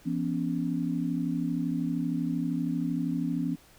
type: tone cluster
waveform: sine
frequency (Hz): 169.8 / 247.6 / 280.4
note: F3 / B3 / C#4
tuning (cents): -48 / +5 / +20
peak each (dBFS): -31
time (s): 0.05-3.56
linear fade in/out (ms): 20
effects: pink hiss -57 dBFS RMS until 3.78 s

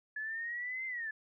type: exponential two-way sweep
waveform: sine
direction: up then down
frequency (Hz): 1709 to 2093 to 1709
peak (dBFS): -36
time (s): 0.16-1.11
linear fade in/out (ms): 5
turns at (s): 0.86
effects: none

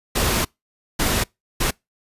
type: noise bursts at uneven times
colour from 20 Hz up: pink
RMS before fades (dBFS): -20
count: 3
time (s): 0.15-0.45 / 0.99-1.24 / 1.6-1.71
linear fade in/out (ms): 10
effects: noise-tail reverb RT60 0.2 s tail -26 dB re dry + resampled to 32000 Hz

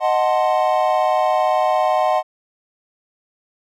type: chord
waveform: triangle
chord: D# diminished seventh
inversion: none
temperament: equal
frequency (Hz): 622.3 / 740 / 880 / 1046.5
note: D#5 / F#5 / A5 / C6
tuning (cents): 0 / 0 / 0 / 0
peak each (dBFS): -17 / -16 / -22 / -21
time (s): 0-2.23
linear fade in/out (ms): 50
effects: none

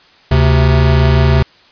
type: tone pair together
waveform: square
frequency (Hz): 73.8 / 131.5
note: D2 / C3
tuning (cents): +9 / +9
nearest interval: minor seventh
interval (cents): 1000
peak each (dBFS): -11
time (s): 0.31-1.43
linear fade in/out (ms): 5
effects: white hiss -46 dBFS RMS until 1.71 s + resampled to 11025 Hz

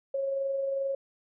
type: tone with amplitude modulation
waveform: sine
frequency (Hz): 546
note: C#5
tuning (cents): -26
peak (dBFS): -26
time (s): 0.14-0.95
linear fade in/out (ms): 5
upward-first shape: sine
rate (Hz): 22.5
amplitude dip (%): 30
effects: none

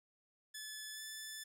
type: tone with pitch glide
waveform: 10% pulse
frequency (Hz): 1727 to 1748.1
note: A6 to A6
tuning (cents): -33 to -12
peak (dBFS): -36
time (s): 0.54-1.44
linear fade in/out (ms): 10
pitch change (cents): +21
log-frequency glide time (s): 0.93-1.01
effects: none

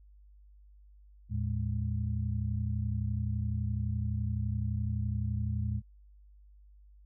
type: tone cluster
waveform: sine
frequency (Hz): 80.4 / 112.2 / 207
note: E2 / A2 / G#3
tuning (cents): -43 / +34 / -5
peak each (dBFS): -33 / -32 / -39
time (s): 1.29-5.82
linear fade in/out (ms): 50
effects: added 50 Hz sine -54 dBFS peak until 7.05 s

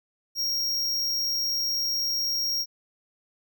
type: tone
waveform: square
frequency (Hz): 5588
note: F8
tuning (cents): 0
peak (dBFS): -25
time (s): 0.35-2.66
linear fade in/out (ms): 50
effects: none

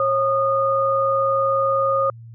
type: tone pair together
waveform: sine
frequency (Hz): 543.1 / 1227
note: C#5 / D#6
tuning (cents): -36 / -25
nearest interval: octave + major second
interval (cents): 1411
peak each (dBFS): -19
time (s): 0-2.1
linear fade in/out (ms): 2
effects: added 115 Hz sine -37 dBFS peak until 2.34 s

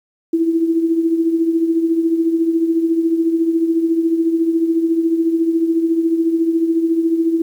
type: tone with tremolo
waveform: sine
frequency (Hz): 329.6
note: E4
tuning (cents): 0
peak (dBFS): -10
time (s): 0.33-7.42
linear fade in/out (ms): 5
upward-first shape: triangle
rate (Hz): 14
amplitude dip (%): 65
effects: 8-bit

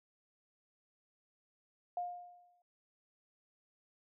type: tone with exponential decay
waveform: sine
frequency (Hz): 709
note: F5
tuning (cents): +26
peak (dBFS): -33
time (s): 1.97-2.62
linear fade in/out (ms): 2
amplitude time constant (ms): 140
effects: none

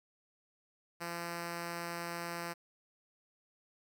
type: tone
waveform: 5% pulse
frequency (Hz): 171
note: F3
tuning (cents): -36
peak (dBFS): -27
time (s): 1-2.54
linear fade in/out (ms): 20
effects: none

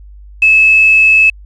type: tone with quantisation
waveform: sine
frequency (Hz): 2601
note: E7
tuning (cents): -24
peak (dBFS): -4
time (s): 0.42-1.3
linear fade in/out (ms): 5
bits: 5
effects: added 50 Hz sine -32 dBFS peak until 1.45 s + resampled to 22050 Hz

